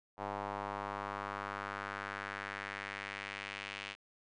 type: tone with band-pass filter sweep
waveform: square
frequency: 50 Hz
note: G1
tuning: 35 cents sharp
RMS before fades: -42 dBFS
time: 0.17-3.96 s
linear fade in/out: 50 ms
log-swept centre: 840 to 2700 Hz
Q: 2
effects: resampled to 22050 Hz